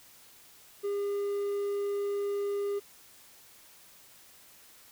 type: tone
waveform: triangle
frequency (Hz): 404.2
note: G#4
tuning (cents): -47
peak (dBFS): -27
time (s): 0.83-2.8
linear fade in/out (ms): 20
effects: white hiss -56 dBFS RMS until 4.91 s